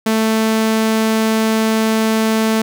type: tone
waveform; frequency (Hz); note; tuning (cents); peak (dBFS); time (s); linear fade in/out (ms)
sawtooth; 220.9; A3; +7; -9; 0.06-2.62; 5
effects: none